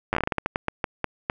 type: slowing click train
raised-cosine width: 0.5 ms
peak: -8 dBFS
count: 16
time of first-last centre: 0.13-1.299 s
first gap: 9 ms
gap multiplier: 1.27
effects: none